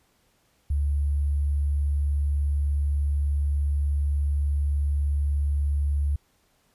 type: tone with sample-and-hold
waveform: sine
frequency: 71.7 Hz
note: D2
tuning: 41 cents flat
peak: -21 dBFS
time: 0.7-6.16 s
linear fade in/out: 5 ms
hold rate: 11025 Hz
effects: pink hiss -66 dBFS RMS until 6.74 s + resampled to 32000 Hz